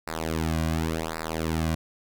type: tone with flanger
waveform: sawtooth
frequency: 80.5 Hz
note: E2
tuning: 41 cents flat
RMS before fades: -28 dBFS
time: 0.07-1.75 s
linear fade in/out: 5 ms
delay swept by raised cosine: 0.31 to 2.31 ms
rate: 0.9 Hz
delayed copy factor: -1
effects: none